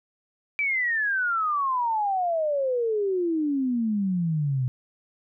sine exponential sweep, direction down, 2340 to 123.47 Hz, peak -22 dBFS, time 0.59-4.68 s, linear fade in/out 0 ms, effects none

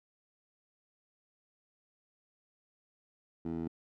15% pulse tone with band-pass filter, 82.41 Hz, E2, in tune, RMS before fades -37 dBFS, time 3.45-3.68 s, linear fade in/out 5 ms, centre 300 Hz, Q 1.6, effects none

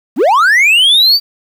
triangle linear sweep, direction up, 183.3 to 4699 Hz, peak -4 dBFS, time 0.16-1.2 s, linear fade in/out 50 ms, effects 7-bit

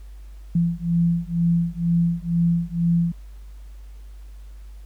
sine beating tone pair, 168.9 / 171 Hz, E3 / F3, +42 / -36 cents, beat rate 2.1 Hz, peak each -21 dBFS, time 0.55-3.12 s, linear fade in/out 5 ms, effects added 50 Hz sine -37 dBFS peak until 4.85 s + pink hiss -59 dBFS RMS until 4.85 s

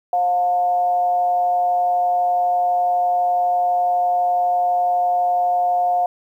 sine tone with frequency modulation, 713 Hz, F5, 36 cents sharp, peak -15 dBFS, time 0.13-6.06 s, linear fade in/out 2 ms, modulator 184 Hz, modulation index 0.32, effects 9-bit

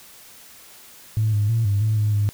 sine tone with pitch steps, 109 / 103.9 / 114.3 / 100.9 / 108.7 / 105.7 / 103.1 Hz, A2 / G#2 / A#2 / G#2 / A2 / G#2 / G#2, -16 / +1 / -34 / -49 / -21 / +31 / -12 cents, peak -16 dBFS, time 1.17-2.29 s, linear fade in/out 0 ms, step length 160 ms, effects tanh soft clip ceiling -12 dBFS + white hiss -46 dBFS RMS until 2.33 s

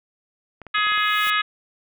clicks, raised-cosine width 0.5 ms, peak -24 dBFS, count 7, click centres 0.617 / 0.667 / 0.783 / 0.868 / 0.92 / 0.977 / 1.269 s
blue noise with exponential growth, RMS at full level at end -32 dBFS, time 0.74-1.3 s, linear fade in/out 1 ms, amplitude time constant 120 ms
harmonic tone, 420 Hz, G#4, 19 cents sharp, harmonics 3 / 4 / 5 / 6 / 7 / 8 / 9, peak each -22 / -24 / -26 / -28 / -29 / -30 / -31 dBFS, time 0.74-1.42 s, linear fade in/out 10 ms
effects none

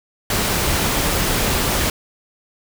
pink noise, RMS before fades -19 dBFS, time 0.3-1.9 s, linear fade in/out 2 ms, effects none

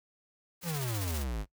white noise with tremolo, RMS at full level -39 dBFS, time 0.61-1.25 s, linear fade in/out 50 ms, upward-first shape square, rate 15 Hz, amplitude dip 40%
square exponential sweep, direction down, 180.5 to 47.59 Hz, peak -33 dBFS, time 0.63-1.46 s, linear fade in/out 50 ms
effects noise-tail reverb RT60 0.1 s tail -20 dB re dry

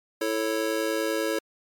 square chord, A major, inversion second, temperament just, 330 / 440 / 550 Hz, E4 / A4 / C#5, +2 / 0 / -14 cents, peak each -30 dBFS, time 0.21-1.39 s, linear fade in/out 5 ms, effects MP3 96 kbps

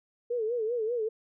sine tone with vibrato, 459 Hz, A#4, 27 cents flat, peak -27 dBFS, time 0.3-1.09 s, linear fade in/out 10 ms, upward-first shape sine, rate 5.1 Hz, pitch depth 120 cents each way, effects none

